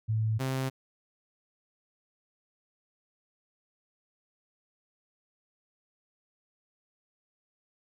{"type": "tone pair in turn", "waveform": ["sine", "sawtooth"], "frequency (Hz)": [110, 132.07], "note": ["A2", "C3"], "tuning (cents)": [0, 17], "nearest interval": "minor third", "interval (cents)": 317, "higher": "second", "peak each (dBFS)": -25, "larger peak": "neither", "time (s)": [[0.08, 0.39], [0.39, 0.7]], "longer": "neither", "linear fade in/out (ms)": 20, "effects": []}